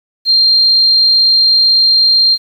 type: tone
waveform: sine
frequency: 4186 Hz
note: C8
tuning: in tune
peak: -6 dBFS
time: 0.25-2.38 s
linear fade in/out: 50 ms
effects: 7-bit